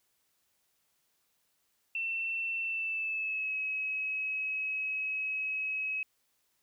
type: tone with pitch glide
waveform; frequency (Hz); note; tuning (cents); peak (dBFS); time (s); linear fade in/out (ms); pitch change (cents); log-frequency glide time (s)
sine; 2689 to 2559; E7 to D#7; +34 to +48; -31; 1.95-6.03; 2; -86; 2.62-3.56
effects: white hiss -75 dBFS RMS until 6.62 s